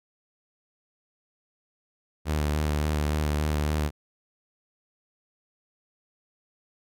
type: tone with vibrato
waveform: sawtooth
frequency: 75.3 Hz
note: D2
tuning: 44 cents sharp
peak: -20 dBFS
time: 2.25-3.91 s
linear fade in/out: 50 ms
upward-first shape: sine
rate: 3.5 Hz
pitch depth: 27 cents each way
effects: none